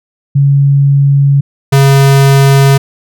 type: tone pair in turn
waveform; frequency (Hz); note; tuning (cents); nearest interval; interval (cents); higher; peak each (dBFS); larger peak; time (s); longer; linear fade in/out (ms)
sine / square; 140 / 137.52; C#3 / C#3; +18 / -13; unison; 31; first; -4; neither; 0.35-1.41 / 1.72-2.78; neither; 10
effects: none